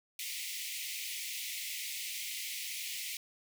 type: high-pass noise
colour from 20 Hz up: pink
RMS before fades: -40 dBFS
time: 0.19-3.17 s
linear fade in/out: 2 ms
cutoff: 2000 Hz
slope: 96 dB/octave
effects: none